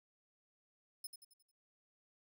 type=tone with echo; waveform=5% pulse; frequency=5190 Hz; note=E8; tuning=28 cents flat; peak=-37 dBFS; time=1.04-1.07 s; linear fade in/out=5 ms; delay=89 ms; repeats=5; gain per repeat=-7 dB; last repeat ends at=1.515 s; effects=none